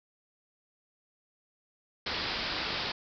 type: low-pass noise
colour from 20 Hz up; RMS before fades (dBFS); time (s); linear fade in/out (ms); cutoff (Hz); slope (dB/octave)
white; -34; 2.06-2.92; 5; 5100; 96
effects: none